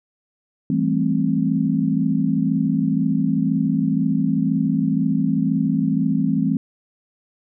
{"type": "chord", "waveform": "sine", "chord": "A minor seventh", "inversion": "second", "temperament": "just", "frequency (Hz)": [165, 198, 220, 264], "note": ["E3", "G3", "A3", "C4"], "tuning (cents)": [2, 18, 0, 16], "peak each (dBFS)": [-22, -23, -23, -21], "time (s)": [0.7, 6.57], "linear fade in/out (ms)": 2, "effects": []}